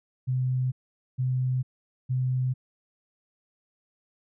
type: tone bursts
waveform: sine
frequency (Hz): 128.1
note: C3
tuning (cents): -36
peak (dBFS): -23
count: 3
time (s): 0.27-2.54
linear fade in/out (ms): 20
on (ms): 450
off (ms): 460
effects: none